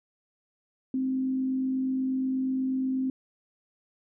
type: tone with frequency modulation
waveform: sine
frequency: 261.6 Hz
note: C4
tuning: in tune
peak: -25 dBFS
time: 0.94-3.1 s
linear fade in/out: 2 ms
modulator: 48.3 Hz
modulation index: 0.2
effects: none